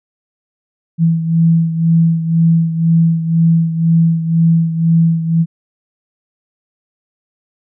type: beating tone pair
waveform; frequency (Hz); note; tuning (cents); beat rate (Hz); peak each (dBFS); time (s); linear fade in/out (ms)
sine; 164.6 / 166.6; E3 / E3; -2 / +19; 2; -10 / -16; 0.98-5.46; 50
effects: none